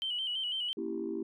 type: tone with vibrato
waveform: sine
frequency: 3025 Hz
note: F#7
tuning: 38 cents sharp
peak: -31 dBFS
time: 0.02-0.73 s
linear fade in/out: 0 ms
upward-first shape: square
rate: 6 Hz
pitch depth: 52 cents each way
type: chord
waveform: sine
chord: A# diminished seventh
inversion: none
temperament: equal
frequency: 233.1 / 277.2 / 329.6 / 392 Hz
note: A#3 / C#4 / E4 / G4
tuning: 0 / 0 / 0 / 0 cents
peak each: -40 / -42 / -36 / -37 dBFS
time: 0.77-1.23 s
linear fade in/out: 5 ms
effects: tanh soft clip ceiling -25 dBFS